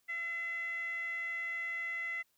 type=tone with band-pass filter; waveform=15% pulse; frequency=677 Hz; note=E5; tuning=46 cents sharp; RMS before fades=-38 dBFS; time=0.08-2.23 s; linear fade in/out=20 ms; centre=2000 Hz; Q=8.7; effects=white hiss -75 dBFS RMS until 2.37 s